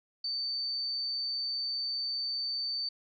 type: tone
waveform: sine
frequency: 4565 Hz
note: D8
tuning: 50 cents flat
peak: -31 dBFS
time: 0.24-2.89 s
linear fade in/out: 5 ms
effects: none